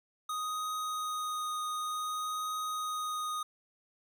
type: tone with vibrato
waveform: square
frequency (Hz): 1244.5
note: D#6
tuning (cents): 0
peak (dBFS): -34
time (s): 0.29-3.43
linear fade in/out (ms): 5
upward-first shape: triangle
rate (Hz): 0.55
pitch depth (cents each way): 11
effects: 11-bit